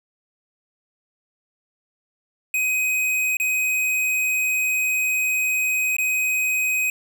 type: tone with dropouts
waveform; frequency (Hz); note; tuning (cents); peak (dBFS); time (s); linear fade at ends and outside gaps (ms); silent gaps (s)
square; 2515; D#7; +18; -20; 2.54-6.9; 2; 3.37-3.399 / 5.967-5.984
effects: none